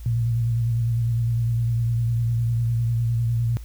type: tone with vibrato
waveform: sine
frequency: 116.54 Hz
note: A#2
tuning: in tune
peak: -19 dBFS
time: 0.06-3.57 s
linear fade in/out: 0 ms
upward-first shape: square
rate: 9.9 Hz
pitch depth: 29 cents each way
effects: added 57 Hz sine -34 dBFS peak until 3.64 s + white hiss -53 dBFS RMS until 3.64 s